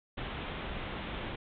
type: low-pass noise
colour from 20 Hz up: pink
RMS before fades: -39 dBFS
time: 0.17-1.36 s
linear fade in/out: 10 ms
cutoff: 3700 Hz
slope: 96 dB/octave
effects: none